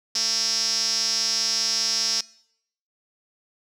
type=tone with band-pass filter; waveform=sawtooth; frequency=225 Hz; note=A3; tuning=39 cents sharp; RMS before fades=-24 dBFS; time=0.15-2.21 s; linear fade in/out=5 ms; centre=5400 Hz; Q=9.5; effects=noise-tail reverb RT60 0.7 s tail -21 dB re dry